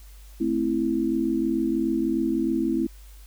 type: chord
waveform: sine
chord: A minor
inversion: none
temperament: equal with one note detuned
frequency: 220 / 263 / 329.6 Hz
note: A3 / C4 / E4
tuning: 0 / +9 / 0 cents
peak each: -28 / -26 / -24 dBFS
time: 0.4-2.87 s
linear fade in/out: 10 ms
effects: added 50 Hz sine -43 dBFS peak until 3.26 s + white hiss -55 dBFS RMS until 3.26 s